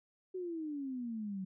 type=exponential sweep; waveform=sine; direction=down; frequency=377.3 to 185 Hz; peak=-37 dBFS; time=0.34-1.45 s; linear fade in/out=10 ms; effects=none